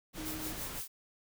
pink noise, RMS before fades -43 dBFS, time 0.13-0.82 s, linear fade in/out 50 ms
triangle tone, 311.9 Hz, D#4, 4 cents sharp, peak -40 dBFS, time 0.18-0.53 s, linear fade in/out 0 ms
blue noise with tremolo, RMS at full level -40 dBFS, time 0.25-0.88 s, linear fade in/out 10 ms, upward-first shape sine, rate 5.9 Hz, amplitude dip 75%
effects none

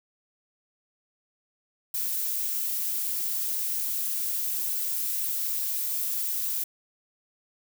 violet noise, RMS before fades -29 dBFS, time 1.94-6.64 s, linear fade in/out 5 ms, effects none

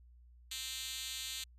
5% pulse tone with high-pass filter, 261.6 Hz, C4, in tune, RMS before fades -42 dBFS, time 0.51-1.44 s, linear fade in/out 5 ms, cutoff 4300 Hz, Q 2.4, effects added 60 Hz sine -57 dBFS peak until 1.58 s + resampled to 32000 Hz

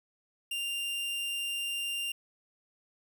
45% pulse tone, 2791 Hz, F7, 2 cents flat, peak -32 dBFS, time 0.51-2.12 s, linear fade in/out 5 ms, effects none

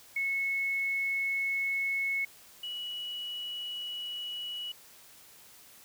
sine tone pair in turn, 2195 / 2930 Hz, C#7 / F#7, -18 / -18 cents, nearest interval perfect fourth, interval 500 cents, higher second, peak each -28 / -35 dBFS, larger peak first, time 0.16-2.25 / 2.63-4.72 s, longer neither, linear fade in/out 5 ms, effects white hiss -55 dBFS RMS until 5.84 s

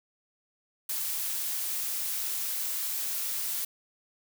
blue noise, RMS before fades -32 dBFS, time 0.89-3.65 s, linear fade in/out 5 ms, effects none

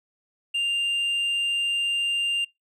sine tone with tanh clipping, 2794 Hz, F7, in tune, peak -23 dBFS, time 0.54-2.45 s, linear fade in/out 10 ms, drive 3 dB, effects noise-tail reverb RT60 0.2 s tail -25 dB re dry

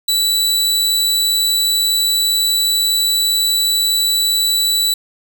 sawtooth tone, 3951 Hz, B7, in tune, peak -10 dBFS, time 0.08-4.94 s, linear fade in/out 5 ms, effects none

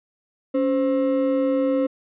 triangle ring-modulated tone, 399.6 Hz, G4, 33 cents sharp, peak -13 dBFS, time 0.54-1.87 s, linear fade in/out 10 ms, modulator 121 Hz, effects resampled to 8000 Hz

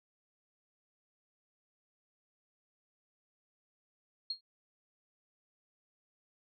sine tone with exponential decay, 4256 Hz, C8, 29 cents sharp, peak -30 dBFS, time 4.3-4.41 s, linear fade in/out 5 ms, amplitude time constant 22 ms, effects none

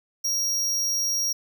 45% pulse tone, 5640 Hz, F8, 16 cents sharp, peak -23 dBFS, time 0.24-1.33 s, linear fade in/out 10 ms, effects none

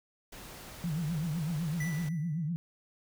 pink noise, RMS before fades -47 dBFS, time 0.32-2.09 s, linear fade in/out 5 ms
sine tone with vibrato, 160.3 Hz, E3, 48 cents flat, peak -30 dBFS, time 0.84-2.56 s, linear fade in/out 0 ms, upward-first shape triangle, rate 7.9 Hz, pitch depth 200 cents each way
square tone with exponential decay, 1975.5 Hz, B6, in tune, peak -36 dBFS, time 1.8-2.49 s, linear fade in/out 5 ms, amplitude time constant 150 ms
effects none

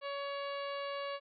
harmonic tone, 562 Hz, C#5, 24 cents sharp, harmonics 1 / 2 / 3 / 4 / 5 / 6 / 7 / 8, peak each -39 / -42 / -49 / -50 / -49 / -55 / -54 / -55 dBFS, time 0.01-1.2 s, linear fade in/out 50 ms, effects none

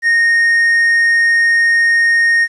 triangle tone, 1853 Hz, A#6, 11 cents flat, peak -7 dBFS, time 0.02-2.48 s, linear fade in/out 50 ms, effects resampled to 24000 Hz + 8-bit

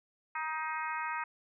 harmonic tone with a mistuned harmonic, 314.3 Hz, D#4, 18 cents sharp, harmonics 3 / 4 / 5 / 6 / 7 / 8, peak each -37 / -39 / -41 / -43 / -44 / -45 dBFS, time 0.35-1.24 s, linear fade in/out 5 ms, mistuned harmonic 7, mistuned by -35 cents, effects none

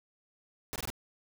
pink noise bursts, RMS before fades -37 dBFS, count 4, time 0.73-0.902 s, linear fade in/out 0 ms, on 28 ms, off 20 ms, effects none

